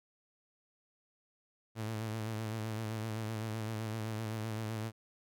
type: tone with vibrato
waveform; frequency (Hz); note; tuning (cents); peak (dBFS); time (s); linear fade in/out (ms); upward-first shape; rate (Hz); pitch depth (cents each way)
sawtooth; 110; A2; 0; -32; 1.75-4.92; 50; sine; 7.8; 47
effects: none